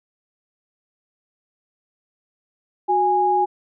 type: tone pair together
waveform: sine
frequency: 367.9 / 826 Hz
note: F#4 / G#5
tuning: -10 / -10 cents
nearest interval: octave + major second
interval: 1400 cents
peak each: -22 / -16 dBFS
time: 2.88-3.46 s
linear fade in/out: 20 ms
effects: none